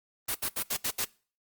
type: noise bursts at uneven times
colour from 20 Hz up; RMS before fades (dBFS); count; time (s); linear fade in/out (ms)
white; -30; 6; 0.28-0.35 / 0.42-0.49 / 0.56-0.63 / 0.7-0.77 / 0.84-0.91 / 0.98-1.05; 10
effects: noise-tail reverb RT60 0.4 s tail -23 dB re dry + Opus 32 kbps